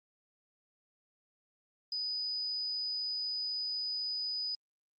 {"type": "tone", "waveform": "sine", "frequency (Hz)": 4978, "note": "D#8", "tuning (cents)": 0, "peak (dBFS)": -33, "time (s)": [1.92, 4.55], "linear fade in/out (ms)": 2, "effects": ["Opus 32 kbps"]}